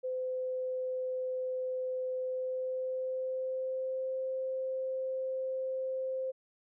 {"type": "tone with pitch glide", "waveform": "sine", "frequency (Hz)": [512, 522.8], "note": ["C5", "C5"], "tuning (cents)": [-38, -1], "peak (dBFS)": -32, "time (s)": [0.03, 6.32], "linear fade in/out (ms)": 20, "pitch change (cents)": 37, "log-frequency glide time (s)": [2.19, 4.18], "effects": []}